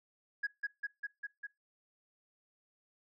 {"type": "tone with echo", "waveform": "sine", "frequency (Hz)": 1661.2, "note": "G#6", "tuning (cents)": 0, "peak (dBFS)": -29, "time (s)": [0.43, 0.47], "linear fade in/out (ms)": 10, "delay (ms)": 200, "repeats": 5, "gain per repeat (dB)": -2, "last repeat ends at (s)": 1.47, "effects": ["noise-tail reverb RT60 0.2 s tail -20 dB re dry", "tanh soft clip ceiling -29 dBFS"]}